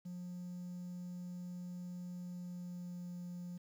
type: tone with pitch glide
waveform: triangle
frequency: 178.2 to 176.66 Hz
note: F3 to F3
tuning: +35 to +20 cents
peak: -40 dBFS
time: 0.05-3.58 s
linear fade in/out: 10 ms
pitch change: -15 cents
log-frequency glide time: 2.15-3.13 s
effects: tanh soft clip ceiling -37 dBFS + 11-bit